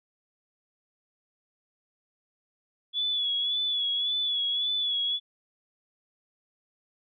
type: tone with vibrato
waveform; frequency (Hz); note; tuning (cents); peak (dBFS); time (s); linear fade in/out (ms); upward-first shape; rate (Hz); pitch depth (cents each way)
sine; 3409; G#7; +45; -25; 2.93-5.2; 50; sine; 1.8; 46
effects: none